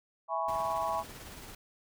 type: chord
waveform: sine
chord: C# minor seventh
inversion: first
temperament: equal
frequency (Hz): 659.3 / 830.6 / 987.8 / 1108.7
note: E5 / G#5 / B5 / C#6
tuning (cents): 0 / 0 / 0 / 0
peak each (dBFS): -35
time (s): 0.28-1.04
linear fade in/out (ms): 50
type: noise with tremolo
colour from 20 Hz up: pink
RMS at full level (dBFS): -46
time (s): 0.48-1.55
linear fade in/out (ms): 5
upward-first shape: sine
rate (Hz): 18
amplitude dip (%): 30
effects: none